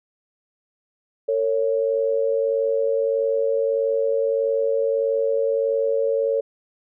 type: tone pair together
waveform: sine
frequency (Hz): 452.8 / 554.4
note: A4 / C#5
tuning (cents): +50 / 0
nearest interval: major third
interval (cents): 350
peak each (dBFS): -21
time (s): 1.28-6.41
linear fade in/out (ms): 10
effects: none